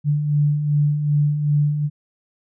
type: beating tone pair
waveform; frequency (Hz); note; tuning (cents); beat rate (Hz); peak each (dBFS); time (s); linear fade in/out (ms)
sine; 145 / 147.6; D3 / D3; -22 / +9; 2.6; -25 / -16; 0.04-1.9; 50
effects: none